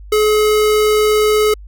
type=tone; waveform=square; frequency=425.9 Hz; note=G#4; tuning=44 cents sharp; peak=-11 dBFS; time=0.12-1.54 s; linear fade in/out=5 ms; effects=added 50 Hz sine -32 dBFS peak until 1.67 s